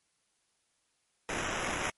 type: noise with sample-and-hold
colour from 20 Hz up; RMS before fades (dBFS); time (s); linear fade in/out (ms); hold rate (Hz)
blue; -34; 1.29-1.9; 0; 4410
effects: white hiss -75 dBFS RMS until 1.97 s + MP3 48 kbps